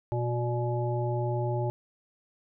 harmonic tone with a mistuned harmonic, 121 Hz, B2, 35 cents flat, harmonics 1 / 3 / 5 / 7, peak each -28 / -33 / -35 / -36 dBFS, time 0.12-1.7 s, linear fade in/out 0 ms, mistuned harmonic 5, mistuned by -32 cents, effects none

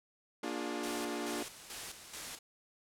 sawtooth chord, Bb dominant seventh, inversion none, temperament equal with one note detuned, 233.1 / 293.7 / 354.9 / 415.3 Hz, Bb3 / D4 / F4 / Ab4, 0 / 0 / +28 / 0 cents, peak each -39 / -36 / -37 / -41 dBFS, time 0.43-1.43 s, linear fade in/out 5 ms
white noise with tremolo, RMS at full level -42 dBFS, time 0.83-2.39 s, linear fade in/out 5 ms, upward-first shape square, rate 2.3 Hz, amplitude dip 60%
effects low-pass 10000 Hz 12 dB/octave

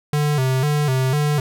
square tone with vibrato, 139.2 Hz, C#3, 8 cents sharp, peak -17 dBFS, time 0.13-1.4 s, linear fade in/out 2 ms, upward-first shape square, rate 2 Hz, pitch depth 110 cents each way, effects none

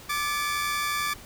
sawtooth tone cluster, 1179 / 1724 / 2267 Hz, D6 / A6 / C#7, +6 / -36 / +38 cents, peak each -24 / -29 / -31 dBFS, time 0.09-1.14 s, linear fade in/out 10 ms, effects pink hiss -46 dBFS RMS until 1.25 s

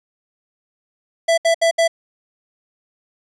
square tone bursts, 664 Hz, E5, 12 cents sharp, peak -13 dBFS, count 4, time 1.28-1.879 s, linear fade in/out 10 ms, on 98 ms, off 69 ms, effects resampled to 22050 Hz

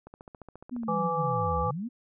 click train, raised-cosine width 1 ms, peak -31 dBFS, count 12, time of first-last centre 0.07-0.834 s, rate 14.4 Hz
sine linear two-way sweep, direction down then up, 253.7 to 67.1 to 253.7 Hz, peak -31 dBFS, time 0.71-1.89 s, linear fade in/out 20 ms, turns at 1.61 s
harmonic tone, 166.7 Hz, E3, 20 cents sharp, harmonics 1 / 3 / 5 / 7, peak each -34 / -31 / -31 / -30 dBFS, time 0.88-1.71 s, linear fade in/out 5 ms
effects none

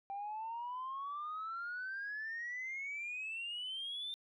sine exponential sweep, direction up, 784 to 3611 Hz, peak -38 dBFS, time 0.1-4.14 s, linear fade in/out 0 ms, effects tanh soft clip ceiling -36 dBFS

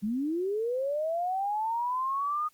sine linear sweep, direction up, 196 to 1240 Hz, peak -27 dBFS, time 0.02-2.49 s, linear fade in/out 20 ms, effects white hiss -65 dBFS RMS until 2.53 s + Opus 48 kbps

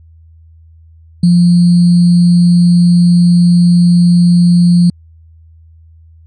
sine tone with sample-and-hold, 174.61 Hz, F3, in tune, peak -4 dBFS, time 1.23-4.9 s, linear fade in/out 5 ms, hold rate 4410 Hz, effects added 81 Hz sine -38 dBFS peak until 6.26 s + resampled to 22050 Hz

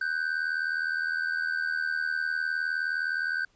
triangle ring-modulated tone, 1536 Hz, G6, 36 cents flat, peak -22 dBFS, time 0.01-3.45 s, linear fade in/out 5 ms, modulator 39.8 Hz, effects pink hiss -67 dBFS RMS until 3.55 s + resampled to 16000 Hz

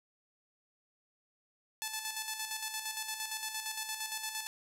5% pulse tone with tremolo, 873 Hz, A5, 14 cents flat, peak -23 dBFS, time 1.82-4.47 s, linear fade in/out 0 ms, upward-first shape square, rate 8.7 Hz, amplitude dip 50%, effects none

